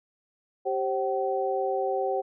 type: tone cluster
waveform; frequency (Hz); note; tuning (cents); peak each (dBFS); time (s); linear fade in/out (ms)
sine; 389.5 / 532 / 762; G4 / C5 / G5; -11 / +29 / -49; -29; 0.65-2.22; 20
effects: none